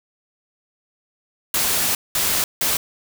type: noise bursts at uneven times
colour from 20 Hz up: white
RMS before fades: -20 dBFS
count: 3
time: 1.54-1.95 / 2.15-2.44 / 2.61-2.77 s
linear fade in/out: 2 ms
effects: none